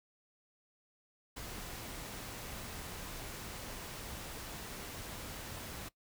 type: noise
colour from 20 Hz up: pink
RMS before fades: -45 dBFS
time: 1.36-5.89 s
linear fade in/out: 10 ms
effects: noise-tail reverb RT60 0.1 s tail -19 dB re dry